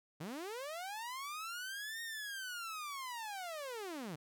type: linear two-way sweep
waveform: sawtooth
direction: up then down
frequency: 138.59 to 1861 to 138.59 Hz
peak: -38 dBFS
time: 0.2-4.16 s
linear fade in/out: 10 ms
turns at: 2.02 s
effects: none